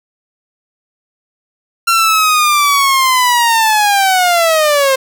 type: linear sweep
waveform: sawtooth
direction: down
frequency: 1371 to 523.3 Hz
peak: -5 dBFS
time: 1.87-4.96 s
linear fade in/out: 10 ms
effects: none